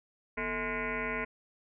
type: tone with frequency modulation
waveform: sine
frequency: 1239 Hz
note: D#6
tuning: 8 cents flat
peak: -31 dBFS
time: 0.37-1.25 s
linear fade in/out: 10 ms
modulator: 199 Hz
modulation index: 5.5
effects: none

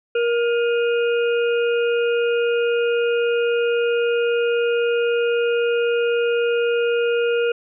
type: harmonic tone with a mistuned harmonic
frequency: 471.9 Hz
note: A#4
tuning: 21 cents sharp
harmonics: 1 / 3 / 5 / 6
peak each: -17 / -27 / -31 / -33 dBFS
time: 0.15-7.52 s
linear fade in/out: 5 ms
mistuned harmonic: 5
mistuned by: +89 cents
effects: none

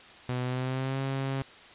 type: tone with pitch glide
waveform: sawtooth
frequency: 125.3 to 135.07 Hz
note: B2 to C#3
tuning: +25 to -45 cents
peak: -25 dBFS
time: 0.29-1.42 s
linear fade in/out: 0 ms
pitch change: +130 cents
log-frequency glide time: 0.43-0.99 s
effects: white hiss -50 dBFS RMS until 1.74 s + resampled to 8000 Hz

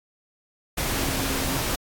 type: tone in noise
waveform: sine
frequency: 270 Hz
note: C#4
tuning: 45 cents flat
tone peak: -31 dBFS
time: 0.93-1.57 s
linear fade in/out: 10 ms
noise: pink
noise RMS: -26 dBFS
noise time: 0.77-1.76 s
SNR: -8 dB
effects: AAC 64 kbps

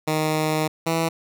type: tone pair in turn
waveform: 10% pulse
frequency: 155.56 / 164.02 Hz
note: D#3 / E3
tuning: 0 / -8 cents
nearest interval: minor second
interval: 92 cents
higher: second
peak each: -12 dBFS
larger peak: neither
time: 0.07-0.68 / 0.86-1.09 s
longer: first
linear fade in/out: 10 ms
effects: none

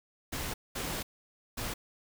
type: noise bursts at uneven times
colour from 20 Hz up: pink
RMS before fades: -36 dBFS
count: 3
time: 0.32-0.54 / 0.75-1.03 / 1.57-1.74 s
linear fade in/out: 10 ms
effects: none

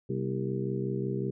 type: harmonic tone with a mistuned harmonic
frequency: 65.41 Hz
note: C2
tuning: in tune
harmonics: 2 / 3 / 4 / 5 / 6 / 7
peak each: -33 / -35 / -42 / -38 / -34 / -42 dBFS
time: 0.09-1.31 s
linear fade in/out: 10 ms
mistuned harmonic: 4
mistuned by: -110 cents
effects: none

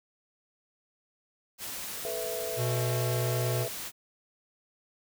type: noise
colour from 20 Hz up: white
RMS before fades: -38 dBFS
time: 1.58-3.92 s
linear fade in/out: 50 ms
type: chord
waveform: sine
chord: A suspended second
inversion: none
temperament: equal with one note detuned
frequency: 437.5 / 493.9 / 659.3 Hz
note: A4 / B4 / E5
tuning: -10 / 0 / 0 cents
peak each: -38 / -37 / -36 dBFS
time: 2.05-3.68 s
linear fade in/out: 0 ms
type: tone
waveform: square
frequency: 122 Hz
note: B2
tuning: 21 cents flat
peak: -29 dBFS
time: 2.56-3.67 s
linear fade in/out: 50 ms
effects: none

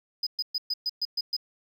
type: tone bursts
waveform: triangle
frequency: 4993 Hz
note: D#8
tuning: 5 cents sharp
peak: -23 dBFS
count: 8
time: 0.23-1.366 s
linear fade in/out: 5 ms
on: 37 ms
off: 120 ms
effects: tanh soft clip ceiling -21 dBFS

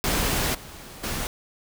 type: noise with level steps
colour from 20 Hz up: pink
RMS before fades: -24 / -42 / -29 dBFS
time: 0.04-1.27 s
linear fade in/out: 0 ms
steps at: 0.54 / 1.03 s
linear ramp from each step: 10 ms
effects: none

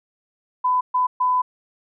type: tone bursts at uneven times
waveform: sine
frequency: 1003 Hz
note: B5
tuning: 26 cents sharp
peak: -16 dBFS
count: 3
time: 0.64-0.81 / 0.94-1.07 / 1.2-1.42 s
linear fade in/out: 10 ms
effects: none

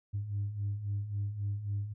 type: beating tone pair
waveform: sine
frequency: 99 / 102.7 Hz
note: G2 / G#2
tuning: +18 / -19 cents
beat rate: 3.7 Hz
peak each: -38 / -32 dBFS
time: 0.13-1.94 s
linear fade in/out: 20 ms
effects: tanh soft clip ceiling -27 dBFS

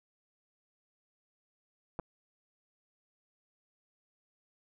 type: clicks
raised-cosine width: 1 ms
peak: -24 dBFS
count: 2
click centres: 1.991 / 1.997 s
effects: none

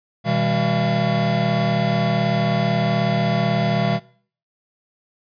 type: tone cluster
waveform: square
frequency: 124.9 / 160.9 / 199.4 / 681 Hz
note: B2 / E3 / G3 / F5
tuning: +20 / -42 / +30 / -44 cents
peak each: -24 dBFS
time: 0.24-4 s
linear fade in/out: 50 ms
effects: noise-tail reverb RT60 0.5 s tail -21 dB re dry + resampled to 11025 Hz

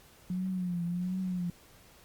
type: tone with vibrato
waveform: sine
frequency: 179.4 Hz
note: F3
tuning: 47 cents sharp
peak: -30 dBFS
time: 0.3-1.5 s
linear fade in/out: 2 ms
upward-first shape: triangle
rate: 1.4 Hz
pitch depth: 88 cents each way
effects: pink hiss -58 dBFS RMS until 2.04 s + Opus 48 kbps

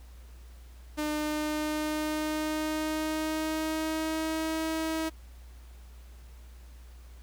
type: tone with pitch glide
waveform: sawtooth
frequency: 302.1 to 320.1 Hz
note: D4 to D#4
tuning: +49 to +49 cents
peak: -25 dBFS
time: 0.97-5.1 s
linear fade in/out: 20 ms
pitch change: +100 cents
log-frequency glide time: 1.11-4.69 s
effects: added 60 Hz sine -46 dBFS peak until 7.22 s + pink hiss -60 dBFS RMS until 7.22 s

